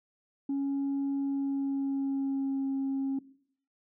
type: tone with pitch glide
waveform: sine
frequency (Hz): 277.2 to 270.9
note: C#4 to C#4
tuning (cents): 0 to -40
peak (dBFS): -26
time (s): 0.49-3.19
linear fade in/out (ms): 5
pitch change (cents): -40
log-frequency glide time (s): 1.17-2.69
effects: noise-tail reverb RT60 0.6 s tail -19 dB re dry + tanh soft clip ceiling -26 dBFS